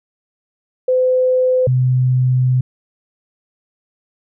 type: tone pair in turn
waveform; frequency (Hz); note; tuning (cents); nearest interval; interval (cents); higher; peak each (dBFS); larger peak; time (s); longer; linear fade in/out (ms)
sine; 510 / 127.5; C5 / C3; -44 / -44; 2 octaves; 2400; first; -11; neither; 0.88-1.67 / 1.67-2.61; second; 5
effects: none